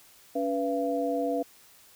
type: tone cluster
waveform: sine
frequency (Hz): 282.5 / 492.8 / 679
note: C#4 / B4 / F5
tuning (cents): +33 / -4 / -49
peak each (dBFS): -30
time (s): 0.35-1.43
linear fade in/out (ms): 10
effects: white hiss -56 dBFS RMS until 1.95 s